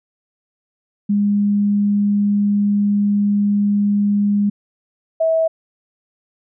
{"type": "tone pair in turn", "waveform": "sine", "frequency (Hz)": [204.2, 648.3], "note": ["G#3", "E5"], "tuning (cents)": [-29, -29], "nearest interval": "octave + minor sixth", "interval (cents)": 2000, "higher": "second", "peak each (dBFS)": -13, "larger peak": "neither", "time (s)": [[1.09, 4.5], [5.2, 5.48]], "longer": "first", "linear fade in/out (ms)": 10, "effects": []}